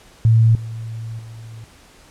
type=tone with level steps; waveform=sine; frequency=112.9 Hz; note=A2; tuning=45 cents sharp; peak=-9 / -26 / -33 dBFS; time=0.25-1.64 s; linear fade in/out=0 ms; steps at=0.55 / 1.19 s; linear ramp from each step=2 ms; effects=pink hiss -48 dBFS RMS until 2.1 s + low-pass 10000 Hz 12 dB/octave